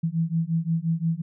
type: beating tone pair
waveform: sine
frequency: 161.8 / 167.5 Hz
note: E3 / E3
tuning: -32 / +28 cents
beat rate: 5.7 Hz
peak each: -25 dBFS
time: 0.03-1.22 s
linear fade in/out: 10 ms
effects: none